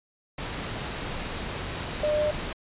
sine tone in noise, 602 Hz, D5, 43 cents sharp, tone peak -22 dBFS, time 2.03-2.31 s, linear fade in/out 5 ms, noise pink, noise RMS -33 dBFS, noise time 0.38-2.53 s, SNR +8 dB, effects resampled to 8000 Hz

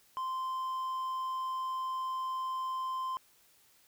triangle tone, 1040 Hz, C6, 11 cents flat, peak -31 dBFS, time 0.17-3.17 s, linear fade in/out 0 ms, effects white hiss -65 dBFS RMS until 3.87 s

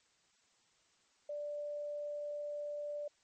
sine tone, 587.3 Hz, D5, in tune, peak -38 dBFS, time 1.29-3.08 s, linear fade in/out 5 ms, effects white hiss -72 dBFS RMS until 3.23 s + MP3 32 kbps

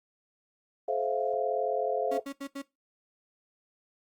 sine chord, F major seventh, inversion first, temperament equal with one note detuned, 429.5 / 523.3 / 659.3 / 698.5 Hz, A4 / C5 / E5 / F5, -42 / 0 / 0 / 0 cents, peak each -32 dBFS, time 0.88-2.2 s, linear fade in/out 5 ms
35% pulse tone bursts, 277.2 Hz, C#4, in tune, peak -33 dBFS, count 4, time 2.11-2.621 s, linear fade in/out 10 ms, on 70 ms, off 77 ms
effects noise-tail reverb RT60 0.2 s tail -18 dB re dry + Opus 24 kbps

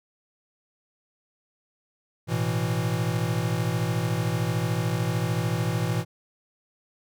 square chord, A suspended second, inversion none, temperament equal, 110 / 123.47 / 164.81 Hz, A2 / B2 / E3, 0 / 0 / 0 cents, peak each -29 dBFS, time 2.27-6.05 s, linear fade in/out 50 ms, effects none

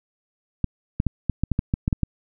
clicks, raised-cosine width 5 ms, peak -8 dBFS, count 11, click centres 0.643 / 1.001 / 1.067 / 1.297 / 1.436 / 1.517 / 1.591 / 1.739 / 1.879 / 1.928 / 2.033 s, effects none

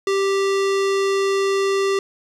square tone with low-pass filter, 392 Hz, G4, in tune, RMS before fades -19 dBFS, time 0.07-1.99 s, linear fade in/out 2 ms, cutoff 6700 Hz, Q 0.82, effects 8-bit

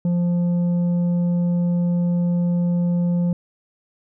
triangle tone with tanh clipping, 174.61 Hz, F3, in tune, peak -18 dBFS, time 0.05-3.33 s, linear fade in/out 2 ms, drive 10 dB, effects none

